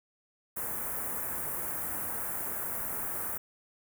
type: band-stop noise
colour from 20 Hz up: white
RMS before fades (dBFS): -35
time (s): 0.56-3.38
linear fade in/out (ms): 10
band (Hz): 1700 to 10000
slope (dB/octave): 24
effects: none